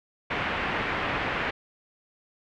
white low-pass noise, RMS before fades -29 dBFS, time 0.3-1.51 s, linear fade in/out 10 ms, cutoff 2400 Hz, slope 24 dB/octave, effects none

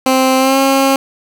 15% pulse tone with pitch glide, 261.6 to 270.7 Hz, C4 to C#4, 0 to -41 cents, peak -3 dBFS, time 0.06-0.96 s, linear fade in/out 2 ms, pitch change +59 cents, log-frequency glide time 0.38-0.58 s, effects none

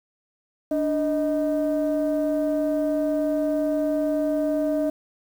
sine tone pair together, 293.7 / 623.2 Hz, D4 / D#5, 0 / +3 cents, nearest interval octave + minor second, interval 1303 cents, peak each -22 dBFS, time 0.71-4.9 s, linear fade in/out 5 ms, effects tanh soft clip ceiling -16 dBFS + 8-bit

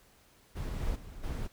brown noise with level steps, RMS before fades -35 / -33 / -46 / -35 dBFS, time 0.55-1.48 s, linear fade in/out 20 ms, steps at 0.8 / 0.95 / 1.23 s, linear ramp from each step 10 ms, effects pink hiss -63 dBFS RMS until 1.52 s

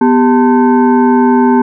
sine tone with frequency modulation, 246.9 Hz, B3, in tune, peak -5 dBFS, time 0.01-1.62 s, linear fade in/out 5 ms, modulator 643 Hz, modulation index 0.98, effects none

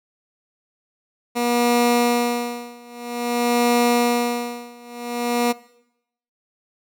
15% pulse tone with tremolo, 240 Hz, B3, 49 cents flat, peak -9 dBFS, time 1.35-5.53 s, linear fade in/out 20 ms, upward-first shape sine, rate 0.51 Hz, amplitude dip 95%, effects noise-tail reverb RT60 0.8 s tail -20 dB re dry

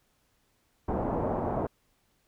white low-pass noise, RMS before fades -30 dBFS, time 0.88-1.67 s, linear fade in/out 5 ms, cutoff 810 Hz, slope 24 dB/octave, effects pink hiss -71 dBFS RMS until 2.27 s

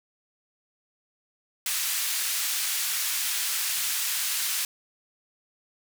white band-pass noise, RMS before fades -28 dBFS, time 1.66-4.65 s, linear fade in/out 2 ms, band 1600 to 15000 Hz, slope 12 dB/octave, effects none

